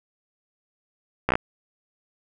slowing click train, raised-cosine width 0.5 ms, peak -5 dBFS, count 5, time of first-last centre 1.29-1.355 s, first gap 15 ms, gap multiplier 1.05, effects none

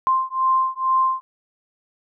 sine beating tone pair, 1046.5 / 1048.7 Hz, C6 / C6, 0 / +4 cents, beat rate 2.2 Hz, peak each -20 dBFS, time 0.07-1.21 s, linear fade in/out 0 ms, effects none

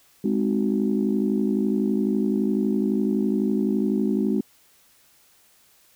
sine chord, Ab dominant seventh, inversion none, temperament just, 207.7 / 259.6 / 311.5 / 373.8 Hz, Ab3 / C4 / Eb4 / Gb4, 0 / -13 / +2 / +18 cents, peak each -22 / -25 / -28 / -27 dBFS, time 0.24-4.41 s, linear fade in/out 5 ms, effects tanh soft clip ceiling -10 dBFS + white hiss -58 dBFS RMS until 5.95 s

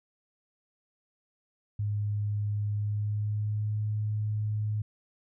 sine tone with pitch glide, 103.83 to 106.32 Hz, G#2 to G#2, 0 to +41 cents, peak -27 dBFS, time 1.79-4.82 s, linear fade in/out 5 ms, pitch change +41 cents, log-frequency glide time 2.71-3.8 s, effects none

